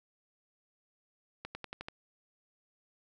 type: accelerating click train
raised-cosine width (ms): 0.3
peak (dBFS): -24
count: 6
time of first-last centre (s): 1.45-1.885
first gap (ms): 100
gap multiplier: 0.93
effects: none